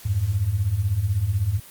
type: beating tone pair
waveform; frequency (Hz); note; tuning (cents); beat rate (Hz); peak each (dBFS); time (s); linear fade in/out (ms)
sine; 87.31 / 103.31; F2 / G#2; 0 / -9; 16; -25 / -21; 0.05-1.6; 10
effects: white hiss -45 dBFS RMS until 1.7 s + Opus 48 kbps